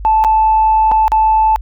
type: tone with dropouts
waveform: sine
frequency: 875 Hz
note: A5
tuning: 10 cents flat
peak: -7 dBFS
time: 0.05-1.56 s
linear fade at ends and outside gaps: 0 ms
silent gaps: 0.24-0.247 / 0.914-0.918 / 1.08-1.119 s
effects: tanh soft clip ceiling -3 dBFS + added 50 Hz sine -24 dBFS peak until 1.61 s